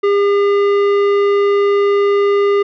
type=tone with tanh clipping; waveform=sine; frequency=403.6 Hz; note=G#4; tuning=49 cents flat; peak=-12 dBFS; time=0.03-2.63 s; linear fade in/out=10 ms; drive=13 dB; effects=none